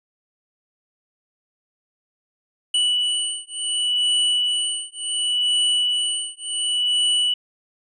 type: beating tone pair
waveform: square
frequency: 2956 / 2956.69 Hz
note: F#7 / F#7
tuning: -2 / -2 cents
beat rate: 0.69 Hz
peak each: -23 dBFS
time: 2.74-7.34 s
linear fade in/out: 5 ms
effects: resampled to 24000 Hz